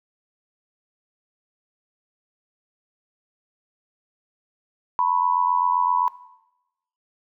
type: tone with amplitude modulation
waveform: sine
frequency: 987.8 Hz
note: B5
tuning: in tune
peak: -14 dBFS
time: 4.99-6.08 s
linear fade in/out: 0 ms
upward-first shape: sine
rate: 87.7 Hz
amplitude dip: 90%
effects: noise-tail reverb RT60 0.9 s tail -17 dB re dry